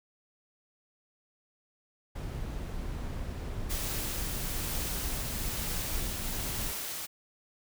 brown noise, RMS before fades -36 dBFS, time 2.15-6.72 s, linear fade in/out 10 ms
white noise with tremolo, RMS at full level -36 dBFS, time 3.69-7.07 s, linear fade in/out 20 ms, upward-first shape triangle, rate 1.1 Hz, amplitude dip 25%
effects none

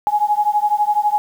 sine beating tone pair, 830.6 / 842.6 Hz, G#5 / G#5, 0 / +25 cents, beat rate 12 Hz, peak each -17 dBFS, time 0.07-1.18 s, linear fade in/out 0 ms, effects 7-bit

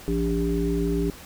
harmonic tone with a mistuned harmonic, 57 Hz, A#1, 38 cents flat, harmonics 1 / 3 / 5 / 7, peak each -27 / -27 / -27 / -27 dBFS, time 0.08-1.1 s, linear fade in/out 0 ms, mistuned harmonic 5, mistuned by +24 cents, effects pink hiss -44 dBFS RMS until 1.25 s

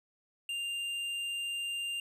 sine tone with hard clipping, 2794 Hz, F7, in tune, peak -35 dBFS, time 0.49-2 s, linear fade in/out 2 ms, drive 7 dB, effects none

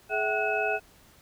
sine tone cluster, 423 / 657 / 761 / 1467 / 2578 Hz, G#4 / E5 / F#5 / F#6 / E7, +32 / -6 / +48 / -15 / -39 cents, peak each -31 dBFS, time 0.09-0.8 s, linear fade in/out 50 ms, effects pink hiss -57 dBFS RMS until 1.21 s

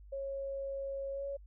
sine tone with pitch glide, 548 to 557.6 Hz, C#5 to C#5, -20 to +10 cents, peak -36 dBFS, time 0.12-1.37 s, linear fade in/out 10 ms, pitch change +30 cents, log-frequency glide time 1.11-1.25 s, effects added 50 Hz sine -51 dBFS peak until 1.46 s

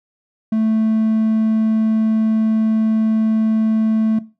triangle tone, 220 Hz, A3, in tune, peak -12 dBFS, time 0.52-4.19 s, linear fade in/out 5 ms, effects noise-tail reverb RT60 0.3 s tail -17 dB re dry

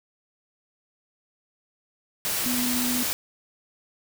sine tone in noise, 246.8 Hz, B3, 1 cent flat, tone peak -26 dBFS, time 2.46-3.03 s, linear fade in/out 0 ms, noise white, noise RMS -27 dBFS, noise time 2.25-3.13 s, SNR -2 dB, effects none

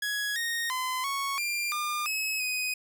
sawtooth tone with pitch steps, 1672 / 1858 / 1023 / 1107 / 2385 / 1204 / 2570 / 2504 Hz, G#6 / A#6 / C6 / C#6 / D7 / D6 / E7 / D#7, +11 / -6 / -39 / -3 / +26 / +43 / -45 / +10 cents, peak -25 dBFS, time 0.02-2.74 s, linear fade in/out 5 ms, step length 340 ms, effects none

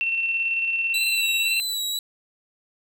sine tone with tremolo, 2700 Hz, E7, 41 cents sharp, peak -20 dBFS, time 0.01-1.6 s, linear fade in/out 0 ms, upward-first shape square, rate 18 Hz, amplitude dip 30%
sawtooth tone with vibrato, 3951 Hz, B7, in tune, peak -22 dBFS, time 0.94-1.99 s, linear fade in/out 2 ms, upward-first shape sine, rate 1.9 Hz, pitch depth 38 cents each way
effects none

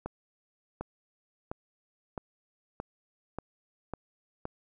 accelerating click train, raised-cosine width 1 ms, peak -21 dBFS, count 8, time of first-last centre 0.06-4.454 s, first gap 750 ms, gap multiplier 0.94, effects none

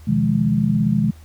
sine chord, F half-diminished seventh, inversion second, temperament just, 125.72 / 157.15 / 174.61 / 209.5 Hz, Cb3 / Eb3 / F3 / Ab3, +31 / +18 / 0 / +15 cents, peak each -22 / -21 / -23 / -18 dBFS, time 0.07-1.11 s, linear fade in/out 10 ms, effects added 79 Hz sine -40 dBFS peak until 1.24 s + pink hiss -52 dBFS RMS until 1.24 s

